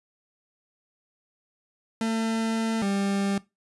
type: tone pair in turn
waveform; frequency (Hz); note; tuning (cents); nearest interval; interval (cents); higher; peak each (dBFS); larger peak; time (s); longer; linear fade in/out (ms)
40% pulse; 224.5 / 198.22; A3 / G3; +35 / +20; major second; 215; first; -23; neither; 2.01-2.82 / 2.82-3.38; first; 2
effects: noise-tail reverb RT60 0.2 s tail -19 dB re dry + resampled to 24000 Hz